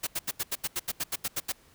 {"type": "noise bursts", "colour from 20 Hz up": "white", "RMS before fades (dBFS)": -30, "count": 13, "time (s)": [0.03, 1.523], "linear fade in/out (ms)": 10, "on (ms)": 41, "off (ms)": 80, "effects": ["pink hiss -60 dBFS RMS until 1.74 s"]}